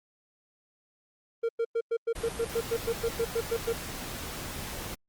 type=tone bursts; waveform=triangle; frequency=460.9 Hz; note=A#4; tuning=20 cents flat; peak=-23 dBFS; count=15; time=1.43-3.73 s; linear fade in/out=10 ms; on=60 ms; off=100 ms
type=noise; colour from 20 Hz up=pink; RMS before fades=-38 dBFS; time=2.15-4.95 s; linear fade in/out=10 ms
effects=Opus 32 kbps